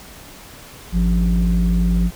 sine tone pair together, 52.24 / 175.7 Hz, G#1 / F3, +11 / +11 cents, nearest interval octave + major sixth, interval 2100 cents, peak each -14 / -15 dBFS, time 0.92-2.11 s, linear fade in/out 50 ms, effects tanh soft clip ceiling -10 dBFS + pink hiss -40 dBFS RMS until 2.15 s

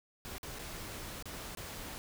pink noise with dropouts, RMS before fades -44 dBFS, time 0.25-1.98 s, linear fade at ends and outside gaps 0 ms, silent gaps 0.382-0.431 / 0.587-0.593 / 1.225-1.256 / 1.55-1.572 s, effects none

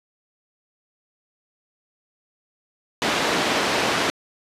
pink band-pass noise, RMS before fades -22 dBFS, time 3.02-4.1 s, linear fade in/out 0 ms, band 270 to 4600 Hz, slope 12 dB/octave, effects resampled to 32000 Hz

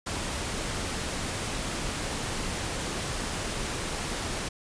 pink noise, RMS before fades -32 dBFS, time 0.06-4.49 s, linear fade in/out 10 ms, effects resampled to 22050 Hz

